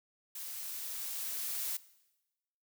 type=noise with level ramp; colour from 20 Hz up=blue; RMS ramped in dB=-43 to -36 dBFS; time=0.35-1.77 s; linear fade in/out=5 ms; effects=noise-tail reverb RT60 1.0 s tail -19 dB re dry